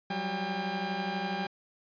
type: tone cluster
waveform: sawtooth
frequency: 182.6 / 194.8 / 802 Hz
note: F#3 / G3 / G5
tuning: -23 / -11 / +39 cents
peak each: -33 / -32 / -30 dBFS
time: 0.1-1.47 s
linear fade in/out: 5 ms
effects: resampled to 11025 Hz